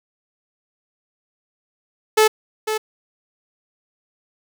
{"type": "tone with echo", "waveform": "sawtooth", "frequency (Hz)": 433.6, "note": "A4", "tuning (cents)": -25, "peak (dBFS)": -7, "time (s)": [2.17, 2.28], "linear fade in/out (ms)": 10, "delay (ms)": 500, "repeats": 1, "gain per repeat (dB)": -9, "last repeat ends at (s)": 2.78, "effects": []}